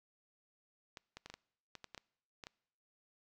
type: clicks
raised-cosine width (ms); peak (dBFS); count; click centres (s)
0.2; -30; 11; 0.972 / 1.17 / 1.26 / 1.3 / 1.34 / 1.753 / 1.843 / 1.947 / 1.978 / 2.438 / 2.469
effects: noise-tail reverb RT60 0.8 s tail -25 dB re dry